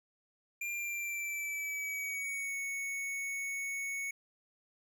square tone with pitch glide, 2390 to 2217 Hz, D7 to C#7, +30 to 0 cents, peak -36 dBFS, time 0.61-4.11 s, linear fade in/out 5 ms, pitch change -130 cents, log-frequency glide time 0.71-2.56 s, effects none

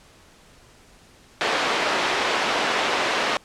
pink band-pass noise, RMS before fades -23 dBFS, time 1.41-3.37 s, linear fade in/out 0 ms, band 480 to 3600 Hz, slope 12 dB/octave, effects pink hiss -52 dBFS RMS until 3.44 s + low-pass 9000 Hz 12 dB/octave

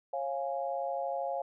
sine chord, Db major, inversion none, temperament equal with one note detuned, 545.2 / 698.5 / 830.6 Hz, Db5 / F5 / Ab5, -29 / 0 / 0 cents, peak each -35 / -35 / -38 dBFS, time 0.13-1.42 s, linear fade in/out 5 ms, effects none

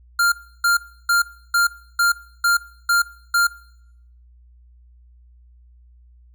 square tone bursts, 1396.9 Hz, F6, in tune, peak -15 dBFS, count 8, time 0.19-3.47 s, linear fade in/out 5 ms, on 130 ms, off 320 ms, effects noise-tail reverb RT60 0.8 s tail -21 dB re dry + added 60 Hz sine -47 dBFS peak until 6.34 s

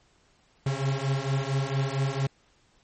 45% pulse beating tone pair, 133.8 / 138.2 Hz, C3 / C#3, +39 / -5 cents, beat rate 4.4 Hz, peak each -28 dBFS, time 0.66-2.27 s, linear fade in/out 5 ms, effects pink hiss -64 dBFS RMS until 2.83 s + MP3 32 kbps

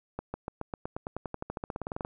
accelerating click train, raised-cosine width 1 ms, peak -20 dBFS, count 23, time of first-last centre 0.19-2.049 s, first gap 150 ms, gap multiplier 0.94, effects none

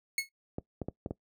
sawtooth tone with exponential decay, 2185 Hz, C#7, 26 cents flat, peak -21 dBFS, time 0.18-0.29 s, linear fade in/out 2 ms, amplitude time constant 22 ms
clicks, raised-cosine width 2 ms, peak -21 dBFS, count 5, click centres 0.584 / 0.817 / 0.885 / 1.061 / 1.109 s
effects noise-tail reverb RT60 0.1 s tail -21 dB re dry + high-pass 60 Hz 12 dB/octave

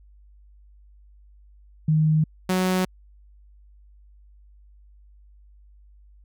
sine / sawtooth tone pair in turn, 155.56 / 184.99 Hz, D#3 / F#3, 0 / 0 cents, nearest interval minor third, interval 300 cents, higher second, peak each -16 dBFS, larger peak neither, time 1.88-2.24 / 2.49-2.85 s, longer neither, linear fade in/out 5 ms, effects added 50 Hz sine -49 dBFS peak until 6.24 s

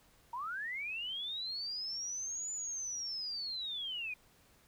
sine linear two-way sweep, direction up then down, 909 to 7040 to 2410 Hz, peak -37 dBFS, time 0.33-4.14 s, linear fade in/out 5 ms, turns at 2.52 s, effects pink hiss -66 dBFS RMS until 4.67 s

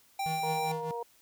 square tone, 786 Hz, G5, 4 cents sharp, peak -31 dBFS, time 0.19-0.72 s, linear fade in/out 5 ms
square tone with tremolo, 159.7 Hz, D#3, 45 cents sharp, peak -35 dBFS, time 0.26-0.91 s, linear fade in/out 0 ms, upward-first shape triangle, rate 4.9 Hz, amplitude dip 85%
harmonic tone, 235.5 Hz, A#3, 18 cents sharp, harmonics 2 / 3 / 4, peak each -36 / -44 / -37 dBFS, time 0.43-1.03 s, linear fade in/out 5 ms
effects white hiss -63 dBFS RMS until 1.21 s

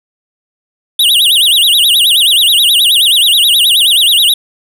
square tone with vibrato, 3309 Hz, G#7, 7 cents flat, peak -6 dBFS, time 0.99-4.34 s, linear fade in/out 5 ms, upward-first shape sine, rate 9.4 Hz, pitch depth 290 cents each way, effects none

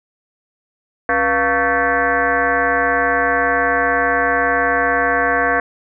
sine tone with frequency modulation, 1120 Hz, C#6, 18 cents sharp, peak -13 dBFS, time 1.09-5.6 s, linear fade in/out 2 ms, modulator 211 Hz, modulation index 3.5, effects none

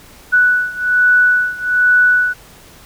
sine beating tone pair, 1480 / 1481.2 Hz, F#6 / F#6, 0 / +1 cents, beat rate 1.2 Hz, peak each -12 / -14 dBFS, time 0.32-2.34 s, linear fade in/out 20 ms, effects pink hiss -42 dBFS RMS until 2.85 s

